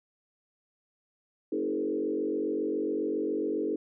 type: tone with frequency modulation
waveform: sine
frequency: 370 Hz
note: F#4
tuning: in tune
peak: -27 dBFS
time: 1.52-3.76 s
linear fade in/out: 5 ms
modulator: 47.3 Hz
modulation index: 2
effects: none